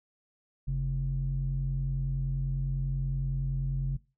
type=tone with low-pass filter; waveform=square; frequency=44.81 Hz; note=F1; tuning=45 cents sharp; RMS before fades=-30 dBFS; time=0.67-3.97 s; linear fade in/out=10 ms; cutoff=140 Hz; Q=4.5; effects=noise-tail reverb RT60 0.3 s tail -21 dB re dry